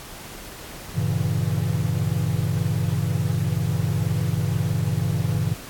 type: chord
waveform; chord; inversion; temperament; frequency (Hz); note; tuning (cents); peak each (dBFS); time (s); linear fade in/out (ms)
triangle; G diminished seventh; none; equal; 98 / 116.54 / 138.59 / 164.81; G2 / Bb2 / Db3 / Fb3; 0 / 0 / 0 / 0; -24; 0.94-5.55; 20
effects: pink hiss -39 dBFS RMS until 5.69 s + AAC 64 kbps